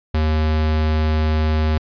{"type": "tone", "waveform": "square", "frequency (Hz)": 77.78, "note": "D#2", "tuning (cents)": 0, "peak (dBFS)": -16, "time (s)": [0.14, 1.78], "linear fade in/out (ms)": 5, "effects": ["resampled to 11025 Hz"]}